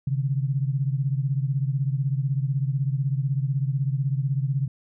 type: beating tone pair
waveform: sine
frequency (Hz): 132.9 / 148.9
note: C3 / D3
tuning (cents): +27 / +24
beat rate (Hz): 16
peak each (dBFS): -23 / -27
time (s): 0.07-4.68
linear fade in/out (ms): 5
effects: none